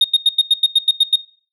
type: tone bursts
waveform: sine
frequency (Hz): 3706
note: A#7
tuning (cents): -11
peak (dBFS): -5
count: 10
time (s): 0.01-1.159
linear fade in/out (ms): 5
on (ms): 33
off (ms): 91
effects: noise-tail reverb RT60 0.4 s tail -21 dB re dry + tanh soft clip ceiling -7 dBFS